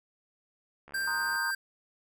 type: click train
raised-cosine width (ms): 0.5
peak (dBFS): -35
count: 35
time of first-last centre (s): 0.88-1.358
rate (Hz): 71.1
type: tone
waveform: square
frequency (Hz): 1579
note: G6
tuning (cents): +12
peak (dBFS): -30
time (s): 0.94-1.55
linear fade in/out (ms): 5
type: chord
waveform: sine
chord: C half-diminished seventh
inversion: third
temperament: equal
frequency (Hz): 932.3 / 1046.5 / 1244.5 / 1480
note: Bb5 / C6 / Eb6 / Gb6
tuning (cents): 0 / 0 / 0 / 0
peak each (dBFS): -37 / -41 / -39 / -38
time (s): 1.07-1.51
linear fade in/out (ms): 5
effects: none